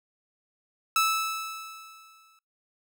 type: tone with exponential decay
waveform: sawtooth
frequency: 1310 Hz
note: E6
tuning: 11 cents flat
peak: -16 dBFS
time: 0.96-2.39 s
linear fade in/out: 2 ms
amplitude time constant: 310 ms
effects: noise-tail reverb RT60 0.3 s tail -26 dB re dry